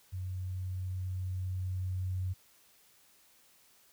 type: tone with level ramp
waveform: sine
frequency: 92.5 Hz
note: F#2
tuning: in tune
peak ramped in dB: -35 to -31 dBFS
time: 0.12-2.34 s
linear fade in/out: 20 ms
effects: white hiss -64 dBFS RMS until 3.92 s